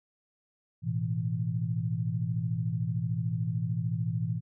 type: chord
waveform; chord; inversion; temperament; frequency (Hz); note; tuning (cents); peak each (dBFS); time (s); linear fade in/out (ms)
sine; A suspended second; none; equal; 110 / 123.47 / 164.81; A2 / B2 / E3; 0 / 0 / 0; -32; 0.82-4.41; 50
effects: none